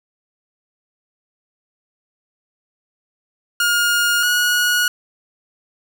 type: tone pair in turn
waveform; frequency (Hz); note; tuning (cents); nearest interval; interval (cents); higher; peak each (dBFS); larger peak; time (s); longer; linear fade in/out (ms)
sawtooth; 1425 / 1453.3; F6 / F#6; +34 / -31; unison; 35; second; -11; neither; 3.6-4.23 / 4.23-4.88; second; 2
effects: none